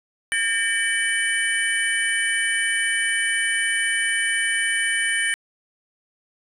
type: tone cluster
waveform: sine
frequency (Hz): 1619 / 1814 / 2295 / 3002 / 9030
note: G#6 / A#6 / D7 / F#7 / C#9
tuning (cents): -45 / -48 / -40 / +24 / +31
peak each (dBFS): -29 / -22 / -26 / -28 / -27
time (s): 0.32-5.34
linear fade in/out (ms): 0
effects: tanh soft clip ceiling -10 dBFS + 9-bit